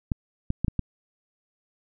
clicks, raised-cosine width 5 ms, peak -12 dBFS, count 5, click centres 0.118 / 0.504 / 0.646 / 0.682 / 0.793 s, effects none

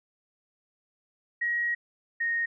sine tone pair in turn, 1897 / 1859 Hz, A#6 / A#6, +30 / -5 cents, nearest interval unison, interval 35 cents, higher first, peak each -25 dBFS, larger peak neither, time 1.41-1.75 / 2.2-2.46 s, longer first, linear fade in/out 10 ms, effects none

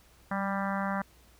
harmonic tone with a mistuned harmonic, 196.9 Hz, G3, 8 cents sharp, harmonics 1 / 3 / 4 / 5 / 6 / 7 / 8 / 9 / 10, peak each -32 / -38 / -37 / -38 / -38 / -40 / -40 / -43 / -46 dBFS, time 0.31-1.02 s, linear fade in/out 5 ms, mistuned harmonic 1, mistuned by -24 cents, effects added 60 Hz sine -61 dBFS peak until 1.39 s + pink hiss -61 dBFS RMS until 1.39 s

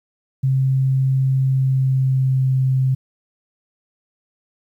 sine tone with pitch glide, 132.9 to 131.3 Hz, C3 to C3, +27 to +6 cents, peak -14 dBFS, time 0.43-2.95 s, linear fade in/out 10 ms, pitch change -21 cents, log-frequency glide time 1.38-2.52 s, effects 9-bit

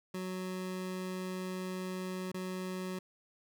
25% pulse tone with dropouts, 185 Hz, F#3, in tune, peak -33 dBFS, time 0.14-2.99 s, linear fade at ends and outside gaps 5 ms, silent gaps 2.318-2.342 s, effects none

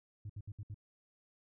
sine tone bursts, 103.2 Hz, G#2, 10 cents flat, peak -39 dBFS, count 5, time 0.25-0.744 s, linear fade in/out 5 ms, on 46 ms, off 66 ms, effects tanh soft clip ceiling -39 dBFS

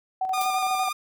sine tone with tremolo, 754 Hz, F#5, 32 cents sharp, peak -22 dBFS, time 0.21-0.89 s, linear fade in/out 5 ms, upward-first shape square, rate 12 Hz, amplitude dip 45%
sawtooth tone with vibrato, 1209 Hz, D6, 50 cents sharp, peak -23 dBFS, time 0.33-0.93 s, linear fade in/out 10 ms, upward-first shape square, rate 8.6 Hz, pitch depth 17 cents each way
blue noise with exponential decay, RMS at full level -31 dBFS, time 0.41-0.58 s, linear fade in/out 0 ms, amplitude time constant 36 ms
effects none

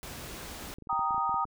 pink noise, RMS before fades -42 dBFS, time 0.03-0.74 s, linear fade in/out 0 ms
clicks, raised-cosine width 3 ms, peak -34 dBFS, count 12, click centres 0.691 / 0.785 / 0.823 / 0.872 / 0.929 / 0.993 / 1.108 / 1.145 / 1.18 / 1.294 / 1.343 / 1.453 s
sine chord, Eb major, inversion first, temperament equal, 784 / 932.3 / 1244.5 Hz, G5 / Bb5 / Eb6, 0 / 0 / 0 cents, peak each -33 / -31 / -29 dBFS, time 0.89-1.45 s, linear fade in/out 10 ms
effects none

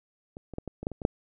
clicks, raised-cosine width 2 ms, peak -27 / -27 / -19 / -22 / -24 / -14 / -25 / -24 / -8 dBFS, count 9, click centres 0.369 / 0.537 / 0.584 / 0.677 / 0.83 / 0.869 / 0.917 / 1.018 / 1.051 s, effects none

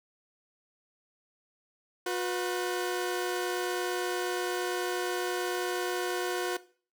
sawtooth tone cluster, 360.6 / 490.4 / 1511 Hz, F#4 / B4 / F#6, -45 / -12 / +36 cents, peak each -27 / -33 / -36 dBFS, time 2.06-6.57 s, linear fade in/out 5 ms, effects noise-tail reverb RT60 0.4 s tail -17 dB re dry

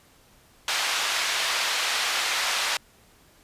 white band-pass noise, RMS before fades -26 dBFS, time 0.68-2.77 s, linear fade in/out 2 ms, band 790 to 4200 Hz, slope 12 dB/octave, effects pink hiss -57 dBFS RMS until 3.43 s + resampled to 32000 Hz

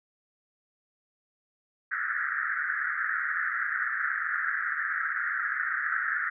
white band-pass noise, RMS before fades -30 dBFS, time 1.91-6.3 s, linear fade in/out 10 ms, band 1300 to 1900 Hz, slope 96 dB/octave, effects none

